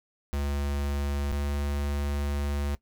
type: tone pair in turn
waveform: square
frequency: 71.1 / 71.64 Hz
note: C#2 / D2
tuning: +45 / -42 cents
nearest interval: unison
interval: 13 cents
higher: second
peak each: -28 dBFS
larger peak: neither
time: 0.33-1.32 / 1.32-2.75 s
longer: second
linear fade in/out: 0 ms
effects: noise-tail reverb RT60 0.1 s tail -19 dB re dry